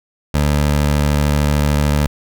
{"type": "tone", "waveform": "20% pulse", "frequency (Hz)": 73.42, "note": "D2", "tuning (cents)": 0, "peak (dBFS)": -8, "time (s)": [0.34, 2.07], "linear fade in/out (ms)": 5, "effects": []}